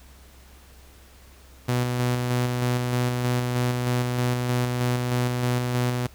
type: tone with tremolo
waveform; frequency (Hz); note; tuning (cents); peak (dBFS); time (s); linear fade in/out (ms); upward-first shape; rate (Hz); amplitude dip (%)
sawtooth; 123.47; B2; 0; -17; 1.68-6.07; 10; square; 3.2; 30
effects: added 65 Hz sine -49 dBFS peak until 6.14 s + pink hiss -53 dBFS RMS until 6.14 s

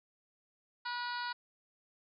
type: harmonic tone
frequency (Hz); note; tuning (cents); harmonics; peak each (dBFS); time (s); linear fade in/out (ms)
485.2; B4; -31; 2 / 3 / 4 / 5 / 6 / 7 / 8 / 9 / 10; -39 / -40 / -49 / -53 / -52 / -56 / -48 / -46 / -51; 0.85-1.33; 10
effects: none

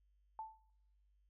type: tone with exponential decay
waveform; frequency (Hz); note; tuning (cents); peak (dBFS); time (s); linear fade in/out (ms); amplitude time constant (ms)
sine; 880; A5; 0; -40; 0.39-0.7; 1; 66
effects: noise-tail reverb RT60 0.8 s tail -23 dB re dry + added 50 Hz sine -70 dBFS peak until 1.29 s

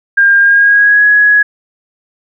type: tone with pitch glide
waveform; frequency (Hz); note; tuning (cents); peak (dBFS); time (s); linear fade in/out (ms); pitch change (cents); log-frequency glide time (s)
sine; 1606 to 1675.2; G6 to G#6; +41 to +15; -4; 0.17-1.43; 10; +74; 0.39-1.05
effects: none

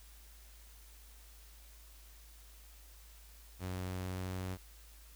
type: tone with pitch glide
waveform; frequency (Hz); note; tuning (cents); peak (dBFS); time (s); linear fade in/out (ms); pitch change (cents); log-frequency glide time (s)
sawtooth; 92 to 92.8; F#2 to F#2; -9 to +6; -34; 3.59-4.58; 50; +15; 3.93-4.3
effects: added 53 Hz sine -55 dBFS peak until 5.15 s + white hiss -61 dBFS RMS until 5.15 s

